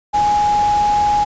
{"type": "tone in noise", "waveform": "sine", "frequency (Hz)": 830.6, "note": "G#5", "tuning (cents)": 0, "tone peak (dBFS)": -12, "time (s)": [0.13, 1.25], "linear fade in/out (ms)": 20, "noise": "pink", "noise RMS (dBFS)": -28, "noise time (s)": [0.13, 1.25], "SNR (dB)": 13, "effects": ["resampled to 16000 Hz"]}